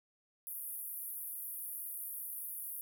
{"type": "band-pass noise", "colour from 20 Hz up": "white", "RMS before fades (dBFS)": -43, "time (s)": [0.47, 2.81], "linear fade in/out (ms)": 0, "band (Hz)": [10000, 16000], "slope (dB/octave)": 96, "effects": []}